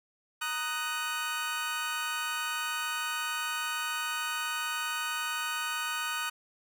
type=chord; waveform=25% pulse; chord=D# minor; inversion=second; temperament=just; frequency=933.4 / 1244.5 / 1493.4 Hz; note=A#5 / D#6 / F#6; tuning=+2 / 0 / +16 cents; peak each=-36 / -31 / -31 dBFS; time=0.41-6.3 s; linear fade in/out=10 ms; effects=none